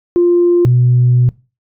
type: tone pair in turn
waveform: sine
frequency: 349.2 / 123.46 Hz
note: F4 / B2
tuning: 0 / 0 cents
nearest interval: octave + tritone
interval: 1800 cents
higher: first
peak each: -6 dBFS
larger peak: neither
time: 0.16-0.65 / 0.65-1.29 s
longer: second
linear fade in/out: 0 ms
effects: noise-tail reverb RT60 0.3 s tail -21 dB re dry + tanh soft clip ceiling -3 dBFS